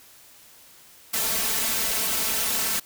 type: noise with comb filter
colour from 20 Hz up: white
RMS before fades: -25 dBFS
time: 1.13-2.8 s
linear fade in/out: 10 ms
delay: 4.5 ms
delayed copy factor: +0.8
effects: white hiss -51 dBFS RMS until 2.85 s